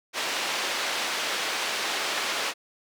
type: band-pass noise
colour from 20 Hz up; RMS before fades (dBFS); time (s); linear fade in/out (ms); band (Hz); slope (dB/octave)
white; -29; 0.13-2.54; 50; 370 to 3900; 12
effects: none